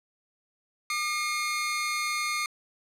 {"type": "tone pair together", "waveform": "sawtooth", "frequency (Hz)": [1208.9, 2146], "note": ["D6", "C7"], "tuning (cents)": [50, 43], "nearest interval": "minor seventh", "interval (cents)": 993, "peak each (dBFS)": [-27, -26], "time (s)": [0.9, 2.46], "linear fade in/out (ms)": 2, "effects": ["low-pass 11000 Hz 12 dB/octave"]}